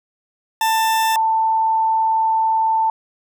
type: tone pair in turn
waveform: 40% pulse / sine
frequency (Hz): 889 / 889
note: A5 / A5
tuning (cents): +18 / +18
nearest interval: unison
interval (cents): 0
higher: neither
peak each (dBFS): -14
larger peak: neither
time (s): 0.61-1.16 / 1.16-2.9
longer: second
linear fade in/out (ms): 2
effects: none